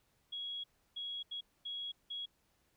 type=tone bursts at uneven times; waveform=sine; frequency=3322 Hz; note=G#7; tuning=in tune; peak=-39 dBFS; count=5; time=0.32-0.64 / 0.96-1.23 / 1.31-1.41 / 1.65-1.92 / 2.1-2.26 s; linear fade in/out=10 ms; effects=pink hiss -75 dBFS RMS until 2.76 s

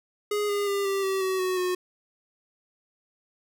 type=tone with pitch steps; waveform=square; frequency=415.3 / 407.5 / 399.8 / 392.2 / 384.8 / 377.5 / 370.4 / 363.4 Hz; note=G#4 / G#4 / G4 / G4 / G4 / F#4 / F#4 / F#4; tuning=0 / -33 / +34 / +1 / -32 / +35 / +2 / -31 cents; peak=-25 dBFS; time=0.31-1.75 s; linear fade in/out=5 ms; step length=180 ms; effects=none

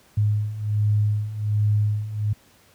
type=beating tone pair; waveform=sine; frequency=104.2 / 105.5 Hz; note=G#2 / G#2; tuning=+6 / +28 cents; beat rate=1.3 Hz; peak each=-24 / -20 dBFS; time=0.17-2.33 s; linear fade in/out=5 ms; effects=pink hiss -56 dBFS RMS until 2.74 s + high-pass 60 Hz 12 dB/octave

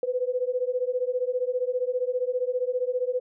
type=beating tone pair; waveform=sine; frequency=493.9 / 508.9 Hz; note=B4 / C5; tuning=0 / -48 cents; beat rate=15 Hz; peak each=-27 dBFS; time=0.03-3.2 s; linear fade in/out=2 ms; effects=none

